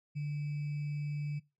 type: tone with sample-and-hold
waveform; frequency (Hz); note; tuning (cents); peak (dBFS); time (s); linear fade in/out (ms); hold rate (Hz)
sine; 146.83; D3; 0; -33; 0.15-1.4; 20; 2450
effects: noise-tail reverb RT60 0.3 s tail -23 dB re dry + low-pass 4000 Hz 12 dB/octave